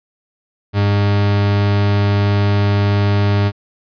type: tone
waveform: 40% pulse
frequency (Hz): 101.5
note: G#2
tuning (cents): -39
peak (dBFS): -11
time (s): 0.73-3.52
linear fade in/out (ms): 50
effects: resampled to 11025 Hz